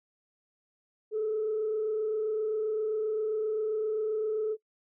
sine tone with frequency modulation, 432.6 Hz, A4, 29 cents flat, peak -26 dBFS, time 1.11-4.57 s, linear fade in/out 50 ms, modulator 27.6 Hz, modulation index 0.36, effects noise-tail reverb RT60 0.1 s tail -22 dB re dry + tanh soft clip ceiling -23 dBFS

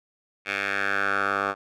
10% pulse tone with band-pass filter sweep, 99.2 Hz, G2, 21 cents sharp, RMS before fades -26 dBFS, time 0.45-1.55 s, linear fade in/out 50 ms, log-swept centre 2200 to 1100 Hz, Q 3.3, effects none

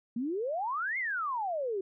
sine exponential two-way sweep, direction up then down, 223.2 to 2172 to 369.1 Hz, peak -30 dBFS, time 0.16-1.81 s, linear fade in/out 5 ms, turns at 0.98 s, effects none

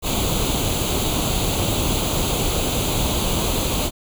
pink noise with comb filter, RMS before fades -21 dBFS, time 0.02-3.91 s, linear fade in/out 50 ms, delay 0.28 ms, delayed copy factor +0.75, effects none

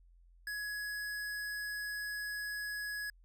square tone, 1678 Hz, G#6, 17 cents sharp, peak -38 dBFS, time 0.47-3.1 s, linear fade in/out 2 ms, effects added 43 Hz sine -59 dBFS peak until 3.24 s

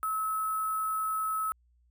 sine tone with sample-and-hold, 1295 Hz, E6, 31 cents flat, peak -28 dBFS, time 0.03-1.52 s, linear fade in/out 0 ms, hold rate 11025 Hz, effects added 60 Hz sine -63 dBFS peak until 1.9 s

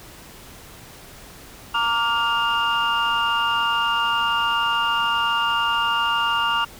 sine tone cluster, 926 / 1164 / 1411 / 2811 Hz, A#5 / D6 / F6 / F7, -12 / -16 / +17 / +11 cents, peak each -23 dBFS, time 1.74-6.65 s, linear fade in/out 10 ms, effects tanh soft clip ceiling -12 dBFS + pink hiss -43 dBFS RMS until 6.79 s

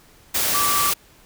sine tone in noise, 1160 Hz, D6, 22 cents flat, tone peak -21 dBFS, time 0.54-0.91 s, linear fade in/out 10 ms, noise white, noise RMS -21 dBFS, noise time 0.34-0.94 s, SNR -3 dB, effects pink hiss -52 dBFS RMS until 1.25 s

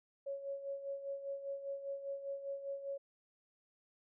sine tone with tremolo, 554.4 Hz, C#5, in tune, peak -37 dBFS, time 0.26-2.98 s, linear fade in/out 10 ms, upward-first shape sine, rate 5 Hz, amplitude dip 65%, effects none

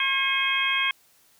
harmonic tone with a mistuned harmonic, 540 Hz, C#5, 45 cents flat, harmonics 2 / 3 / 4 / 5 / 6, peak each -30 / -29 / -26 / -28 / -27 dBFS, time 0-0.91 s, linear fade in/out 2 ms, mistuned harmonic 5, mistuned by -110 cents, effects white hiss -60 dBFS RMS until 1.39 s

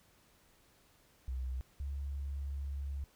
sine tone pair in turn, 63.9 / 69.75 Hz, C2 / C#2, -40 / +11 cents, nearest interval major second, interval 151 cents, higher second, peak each -35 / -36 dBFS, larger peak first, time 1.28-1.61 / 1.8-3.04 s, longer second, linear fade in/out 0 ms, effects pink hiss -67 dBFS RMS until 3.15 s

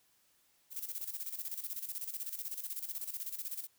violet noise with tremolo, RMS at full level -39 dBFS, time 0.7-3.68 s, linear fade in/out 50 ms, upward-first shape square, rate 16 Hz, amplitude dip 70%, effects white hiss -71 dBFS RMS until 3.78 s

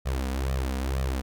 sawtooth tone with flanger, 66 Hz, C2, 16 cents sharp, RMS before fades -28 dBFS, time 0.05-1.22 s, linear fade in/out 20 ms, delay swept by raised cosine 1.6 to 4.2 ms, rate 2.1 Hz, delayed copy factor +0.85, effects none

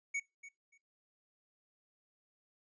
square tone with echo, 2234 Hz, C#7, 13 cents sharp, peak -34 dBFS, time 0.14-0.2 s, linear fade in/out 10 ms, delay 290 ms, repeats 2, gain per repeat -15 dB, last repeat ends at 0.78 s, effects noise-tail reverb RT60 0.2 s tail -19 dB re dry + resampled to 16000 Hz

